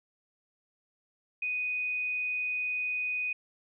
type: tone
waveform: sine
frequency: 2489 Hz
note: D#7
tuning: in tune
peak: -29 dBFS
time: 1.42-3.33 s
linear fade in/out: 5 ms
effects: none